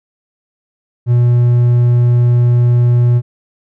triangle tone, 121 Hz, B2, 35 cents flat, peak -5 dBFS, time 1.06-3.22 s, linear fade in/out 50 ms, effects none

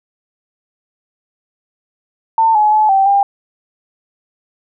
sine tone with pitch steps, 898 / 847 / 858 / 777 / 799 Hz, A5 / G#5 / A5 / G5 / G5, +35 / +34 / -44 / -16 / +33 cents, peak -8 dBFS, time 2.38-3.23 s, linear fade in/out 2 ms, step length 170 ms, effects none

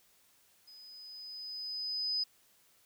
sine tone with level ramp, 5010 Hz, D#8, 11 cents sharp, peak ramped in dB -52 to -29 dBFS, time 0.67-2.24 s, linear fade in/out 10 ms, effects white hiss -67 dBFS RMS until 2.85 s

